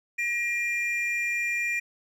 triangle tone pair together, 1900 / 2396 Hz, A#6 / D7, +33 / +34 cents, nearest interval major third, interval 401 cents, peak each -29 / -25 dBFS, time 0.18-1.8 s, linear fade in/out 10 ms, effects none

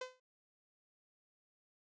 sawtooth tone with exponential decay, 510 Hz, C5, 44 cents flat, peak -34 dBFS, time 0.01-0.2 s, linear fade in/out 5 ms, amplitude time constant 40 ms, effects resampled to 16000 Hz

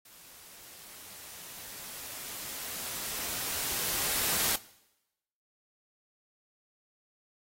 white noise with level ramp, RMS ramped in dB -54 to -28 dBFS, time 0.05-4.56 s, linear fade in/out 5 ms, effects noise-tail reverb RT60 0.9 s tail -20 dB re dry + AAC 48 kbps

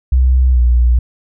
sine tone with pitch glide, 63.9 to 60.31 Hz, C2 to B1, -40 to -40 cents, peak -7 dBFS, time 0.12-0.99 s, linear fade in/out 5 ms, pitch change -100 cents, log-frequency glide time 0.51-0.6 s, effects none

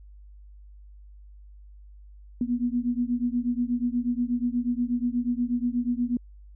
sine beating tone pair, 239.2 / 247.5 Hz, A#3 / B3, +45 / +4 cents, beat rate 8.3 Hz, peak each -26 / -27 dBFS, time 2.41-6.17 s, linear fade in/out 2 ms, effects added 50 Hz sine -45 dBFS peak until 6.55 s

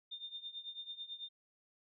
sine tone with tremolo, 3622 Hz, A7, 49 cents sharp, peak -40 dBFS, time 0.11-1.29 s, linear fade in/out 10 ms, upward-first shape triangle, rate 9.1 Hz, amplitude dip 90%, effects none

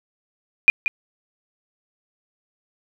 sine tone with echo, 2428 Hz, D#7, 43 cents flat, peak -7 dBFS, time 0.68-0.7 s, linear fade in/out 0 ms, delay 180 ms, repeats 1, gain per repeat -10 dB, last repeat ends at 0.88 s, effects none

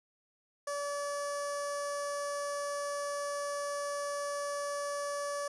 15% pulse tone with notch filter, 574 Hz, D5, 40 cents flat, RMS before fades -36 dBFS, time 0.67-5.48 s, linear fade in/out 5 ms, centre 2500 Hz, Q 0.58, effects resampled to 22050 Hz + 10-bit

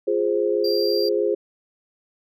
sine chord, F minor, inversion none, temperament equal, 349.2 / 415.3 / 523.3 Hz, F4 / Ab4 / C5, 0 / 0 / 0 cents, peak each -24 / -21 / -24 dBFS, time 0.07-1.35 s, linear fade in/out 10 ms
triangle tone, 4725 Hz, D8, 10 cents sharp, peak -25 dBFS, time 0.64-1.09 s, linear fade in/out 5 ms
effects none

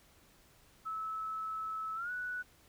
sine tone with pitch glide, 1302 to 1478.4 Hz, E6 to F#6, -22 to -2 cents, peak -36 dBFS, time 0.85-2.43 s, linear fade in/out 20 ms, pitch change +220 cents, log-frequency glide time 1.95-2.11 s, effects pink hiss -64 dBFS RMS until 2.68 s

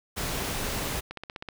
pink noise, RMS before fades -31 dBFS, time 0.16-1.01 s, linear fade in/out 20 ms
click train, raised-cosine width 0.3 ms, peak -21 dBFS, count 7, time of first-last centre 1.11-1.487 s, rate 15.9 Hz
effects none

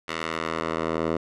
10% pulse tone with band-pass filter sweep, 81.1 Hz, E2, 28 cents flat, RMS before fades -28 dBFS, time 0.08-1.17 s, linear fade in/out 5 ms, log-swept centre 2200 to 560 Hz, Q 0.78, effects resampled to 22050 Hz

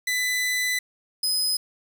sawtooth tone pair in turn, 1999 / 5037 Hz, B6 / D#8, +20 / +20 cents, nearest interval octave + major third, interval 1600 cents, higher second, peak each -19 dBFS, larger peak neither, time 0.07-0.79 / 1.23-1.57 s, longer first, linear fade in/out 5 ms, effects 8-bit

